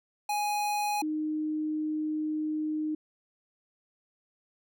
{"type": "tone pair in turn", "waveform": ["square", "sine"], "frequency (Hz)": [831, 307.9], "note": ["G#5", "D#4"], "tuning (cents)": [1, -18], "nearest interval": "octave + perfect fourth", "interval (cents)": 1719, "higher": "first", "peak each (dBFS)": -28, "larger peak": "neither", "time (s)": [[0.29, 1.02], [1.02, 2.95]], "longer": "second", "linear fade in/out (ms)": 5, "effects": []}